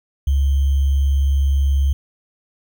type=tone with sample-and-hold; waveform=sine; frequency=69.2 Hz; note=C#2; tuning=2 cents flat; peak=-13 dBFS; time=0.27-1.93 s; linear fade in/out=5 ms; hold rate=3150 Hz; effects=none